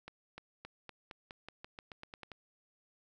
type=accelerating click train; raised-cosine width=0.3 ms; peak=-30 dBFS; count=14; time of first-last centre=0.08-2.317 s; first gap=300 ms; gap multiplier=0.9; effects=none